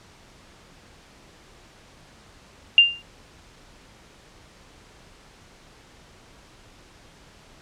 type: tone with exponential decay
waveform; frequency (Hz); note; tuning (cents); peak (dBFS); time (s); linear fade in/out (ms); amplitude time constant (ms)
sine; 2794; F7; 0; -6; 2.78-3.02; 1; 51
effects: pink hiss -51 dBFS RMS until 7.61 s + low-pass 7000 Hz 12 dB/octave